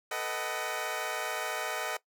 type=chord; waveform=15% pulse; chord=B dominant seventh; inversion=third; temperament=equal with one note detuned; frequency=440 / 493.9 / 622.3 / 753.4 Hz; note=A4 / B4 / D#5 / F#5; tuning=0 / 0 / 0 / +31 cents; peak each=-33 / -34 / -30 / -31 dBFS; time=0.11-1.97 s; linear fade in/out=5 ms; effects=noise-tail reverb RT60 0.1 s tail -18 dB re dry